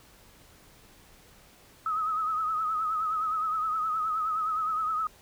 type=tone with vibrato; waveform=sine; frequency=1275 Hz; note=D#6; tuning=42 cents sharp; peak=-26 dBFS; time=1.86-5.07 s; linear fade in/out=2 ms; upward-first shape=triangle; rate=9.6 Hz; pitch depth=69 cents each way; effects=pink hiss -56 dBFS RMS until 5.21 s